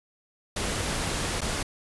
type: noise with dropouts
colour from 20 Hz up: pink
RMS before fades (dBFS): -29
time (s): 0.56-1.63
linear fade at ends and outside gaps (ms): 5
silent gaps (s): 1.408-1.415
effects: resampled to 24000 Hz

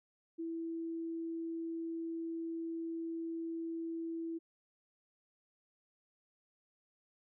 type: tone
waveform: sine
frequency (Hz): 330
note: E4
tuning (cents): +2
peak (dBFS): -37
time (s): 0.38-4.39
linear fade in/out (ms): 20
effects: none

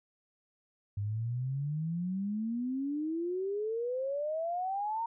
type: exponential sweep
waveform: sine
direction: up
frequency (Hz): 99.3 to 932.3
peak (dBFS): -31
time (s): 0.97-5.06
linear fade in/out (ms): 5
effects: none

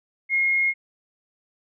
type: tone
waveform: sine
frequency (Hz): 2149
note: C7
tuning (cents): +46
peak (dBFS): -18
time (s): 0.29-0.74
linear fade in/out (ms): 50
effects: none

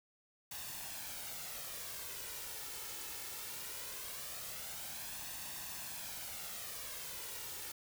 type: noise with flanger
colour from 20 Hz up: white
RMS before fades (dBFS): -45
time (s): 0.51-7.72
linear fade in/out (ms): 5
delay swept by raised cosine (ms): 1.1 to 2.3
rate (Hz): 0.2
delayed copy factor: +0.5
effects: none

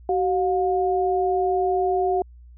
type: tone pair together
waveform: sine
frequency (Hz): 378.4 / 714.3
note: F#4 / F5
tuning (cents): +39 / +39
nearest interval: major seventh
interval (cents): 1100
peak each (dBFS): -21 / -22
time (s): 0.09-2.22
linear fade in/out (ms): 2
effects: added 60 Hz sine -43 dBFS peak until 2.57 s

